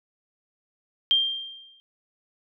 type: tone with exponential decay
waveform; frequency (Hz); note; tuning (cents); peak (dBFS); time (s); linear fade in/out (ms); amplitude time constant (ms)
sine; 3181; G7; +25; -15; 1.11-1.8; 0; 150
effects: none